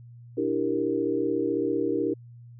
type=chord; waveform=sine; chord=E half-diminished seventh; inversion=third; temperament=equal; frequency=293.7 / 329.6 / 392 / 466.2 Hz; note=D4 / E4 / G4 / Bb4; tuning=0 / 0 / 0 / 0 cents; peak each=-29 dBFS; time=0.37-2.14 s; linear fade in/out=10 ms; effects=added 119 Hz sine -44 dBFS peak until 2.59 s